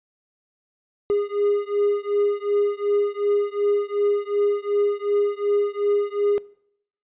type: beating tone pair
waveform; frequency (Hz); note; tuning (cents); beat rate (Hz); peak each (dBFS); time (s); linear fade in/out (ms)
triangle; 408 / 410.7; G#4 / G#4; -31 / -19; 2.7; -21; 1.1-6.38; 0
effects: noise-tail reverb RT60 0.7 s tail -22 dB re dry + resampled to 8000 Hz